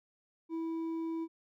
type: tone with hard clipping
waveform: sine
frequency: 327.4 Hz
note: E4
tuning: 12 cents flat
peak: -35 dBFS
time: 0.49-1.28 s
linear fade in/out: 50 ms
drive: 4 dB
effects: none